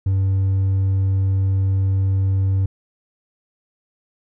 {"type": "tone with hard clipping", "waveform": "sine", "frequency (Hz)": 96.4, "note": "G2", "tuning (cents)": -28, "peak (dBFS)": -16, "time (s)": [0.06, 2.66], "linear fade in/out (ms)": 5, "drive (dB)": 2, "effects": []}